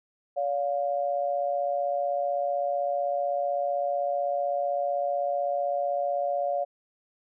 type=tone pair together; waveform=sine; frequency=570 / 705.8 Hz; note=C#5 / F5; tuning=+48 / +18 cents; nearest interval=major third; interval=370 cents; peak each=-27 / -28 dBFS; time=0.36-6.65 s; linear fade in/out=20 ms; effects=none